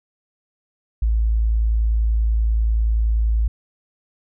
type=tone; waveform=sine; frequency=55.2 Hz; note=A1; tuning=6 cents sharp; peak=-15 dBFS; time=1.02-3.48 s; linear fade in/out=5 ms; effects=none